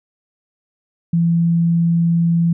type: tone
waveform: sine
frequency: 168.5 Hz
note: E3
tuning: 38 cents sharp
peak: -12 dBFS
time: 1.13-2.53 s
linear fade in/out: 5 ms
effects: none